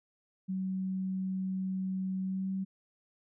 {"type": "tone with pitch glide", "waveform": "sine", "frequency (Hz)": [188.6, 191.23], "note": ["F#3", "G3"], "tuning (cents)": [33, -43], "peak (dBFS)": -31, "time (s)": [0.48, 2.65], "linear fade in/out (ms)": 20, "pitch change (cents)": 24, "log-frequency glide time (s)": [2.22, 2.52], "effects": []}